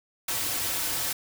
white noise with comb filter, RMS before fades -29 dBFS, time 0.28-1.13 s, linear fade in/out 5 ms, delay 4.9 ms, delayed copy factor -0.65, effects none

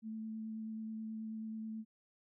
sine tone with vibrato, 220 Hz, A3, in tune, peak -40 dBFS, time 0.02-1.85 s, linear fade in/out 50 ms, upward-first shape sine, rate 9.3 Hz, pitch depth 11 cents each way, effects none

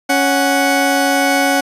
20% pulse tone pair together, 277.7 / 740 Hz, C#4 / F#5, +3 / 0 cents, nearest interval octave + perfect fourth, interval 1697 cents, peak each -10 dBFS, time 0.09-1.61 s, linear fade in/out 10 ms, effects resampled to 32000 Hz

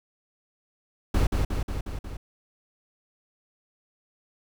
brown noise with echo, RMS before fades -21 dBFS, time 1.14-1.27 s, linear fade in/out 5 ms, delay 180 ms, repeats 5, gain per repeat -3 dB, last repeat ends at 2.17 s, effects none

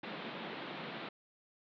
pink band-pass noise, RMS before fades -44 dBFS, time 0.03-1.09 s, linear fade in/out 5 ms, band 150 to 3900 Hz, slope 48 dB/octave, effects none

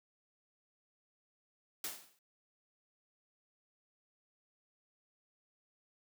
white noise with exponential decay, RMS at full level -37 dBFS, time 1.84-2.19 s, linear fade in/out 2 ms, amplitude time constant 74 ms, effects high-pass 150 Hz 12 dB/octave

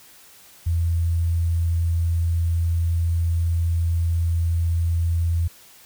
sine tone with sample-and-hold, 84 Hz, E2, 33 cents sharp, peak -18 dBFS, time 0.66-5.48 s, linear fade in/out 10 ms, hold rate 8820 Hz, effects white hiss -49 dBFS RMS until 5.85 s

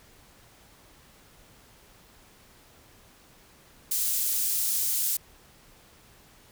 pink high-pass noise, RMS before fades -27 dBFS, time 3.91-5.17 s, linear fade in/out 5 ms, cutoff 8900 Hz, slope 12 dB/octave, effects pink hiss -56 dBFS RMS until 6.51 s

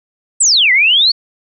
sine exponential two-way sweep, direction down then up, 8500 to 1946 to 4517 Hz, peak -7 dBFS, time 0.4-1.12 s, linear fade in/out 10 ms, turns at 0.72 s, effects none

